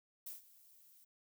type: noise with ADSR envelope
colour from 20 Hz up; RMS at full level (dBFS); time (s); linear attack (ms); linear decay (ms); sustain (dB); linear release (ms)
violet; -45; 0.26-1.05; 9; 140; -19; 12
effects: none